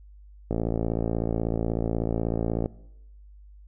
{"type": "click train", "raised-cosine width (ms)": 2, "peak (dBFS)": -13, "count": 122, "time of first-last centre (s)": [0.51, 2.659], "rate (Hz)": 56.3, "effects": ["noise-tail reverb RT60 0.8 s tail -20 dB re dry", "added 50 Hz sine -46 dBFS peak until 3.67 s"]}